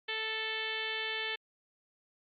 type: harmonic tone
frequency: 440 Hz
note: A4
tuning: in tune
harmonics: 1 / 2 / 3 / 4 / 5 / 6 / 7 / 8 / 9 / 10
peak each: -43 / -46 / -49 / -39 / -41 / -42 / -40 / -42 / -51 / -52 dBFS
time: 0.08-1.36 s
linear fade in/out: 10 ms
effects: Opus 48 kbps